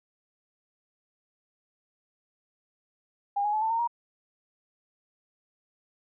sine tone with pitch steps, 808 / 833.6 / 860 / 887.3 / 915.4 / 944.4 Hz, G#5 / G#5 / A5 / A5 / A#5 / A#5, -48 / +6 / -40 / +14 / -32 / +22 cents, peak -24 dBFS, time 3.36-3.876 s, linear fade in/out 10 ms, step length 86 ms, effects none

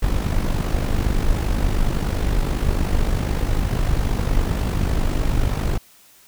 brown noise with amplitude modulation, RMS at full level -17 dBFS, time 0.02-5.78 s, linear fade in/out 10 ms, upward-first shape sine, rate 49.9 Hz, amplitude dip 60%, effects white hiss -51 dBFS RMS until 6.27 s

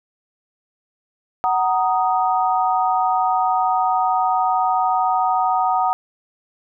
sine chord, D# minor, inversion first, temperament just, 746.7 / 933.4 / 1244.5 Hz, F#5 / A#5 / D#6, +16 / +2 / 0 cents, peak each -18 / -21 / -22 dBFS, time 1.44-5.93 s, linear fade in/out 0 ms, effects none

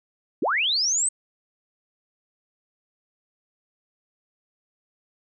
sine linear sweep, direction up, 207.7 to 8372 Hz, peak -20 dBFS, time 0.42-1.09 s, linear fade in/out 5 ms, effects none

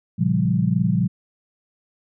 sine chord, G half-diminished seventh, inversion first, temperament equal with one note detuned, 116.54 / 138.59 / 174.61 / 198.39 Hz, Bb2 / Db3 / F3 / G3, 0 / 0 / 0 / +21 cents, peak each -23 / -24 / -20 / -23 dBFS, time 0.18-1.08 s, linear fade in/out 20 ms, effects none

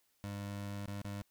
25% pulse tone with dropouts, 101 Hz, G#2, 48 cents flat, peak -36 dBFS, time 0.24-1.22 s, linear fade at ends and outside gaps 0 ms, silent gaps 0.859-0.877 / 1.017-1.046 s, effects white hiss -75 dBFS RMS until 1.3 s

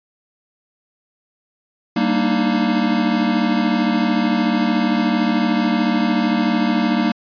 square chord, Eb major seventh, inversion first, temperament equal with one note detuned, 196 / 233.1 / 297.6 / 311.1 Hz, G3 / Bb3 / D4 / Eb4, 0 / 0 / +23 / 0 cents, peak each -22 / -19 / -24 / -24 dBFS, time 1.96-7.12 s, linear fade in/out 5 ms, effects resampled to 11025 Hz

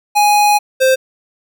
square tone pair in turn, 830.6 / 523.2 Hz, G#5 / C5, 0 / 0 cents, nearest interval minor sixth, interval 800 cents, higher first, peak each -9 dBFS, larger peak neither, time 0.15-0.59 / 0.8-0.96 s, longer first, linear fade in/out 20 ms, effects none

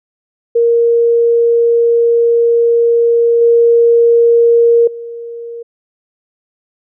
sine tone with level steps, 467.7 Hz, A#4, 6 cents sharp, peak -7 / -5 / -23 dBFS, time 0.55-5.63 s, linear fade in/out 10 ms, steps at 3.41 / 4.87 s, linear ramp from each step 5 ms, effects none

